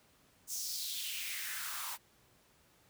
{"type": "noise with high-pass filter sweep", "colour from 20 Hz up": "white", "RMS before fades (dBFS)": -40, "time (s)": [0.47, 1.98], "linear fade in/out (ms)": 50, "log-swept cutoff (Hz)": [6700, 880], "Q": 3.1, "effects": ["pink hiss -67 dBFS RMS until 2.89 s", "high-pass 60 Hz 12 dB/octave"]}